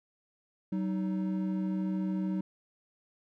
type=tone pair together; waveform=triangle; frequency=189.34 / 311.1 Hz; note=F#3 / D#4; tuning=+40 / 0 cents; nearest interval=major sixth; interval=860 cents; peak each=-28 / -34 dBFS; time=0.72-2.41 s; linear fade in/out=5 ms; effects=none